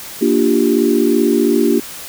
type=chord; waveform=sine; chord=G minor seventh; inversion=first; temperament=equal; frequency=233.1 / 293.7 / 349.2 / 392 Hz; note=Bb3 / D4 / F4 / G4; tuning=0 / 0 / 0 / 0 cents; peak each=-16 dBFS; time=0.21-1.8 s; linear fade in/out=10 ms; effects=white hiss -31 dBFS RMS until 2.08 s